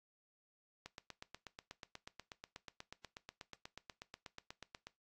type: click train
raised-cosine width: 0.2 ms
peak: -30 dBFS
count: 34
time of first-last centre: 0.86-4.87 s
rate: 8.23 Hz
effects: noise-tail reverb RT60 0.2 s tail -19 dB re dry + AAC 64 kbps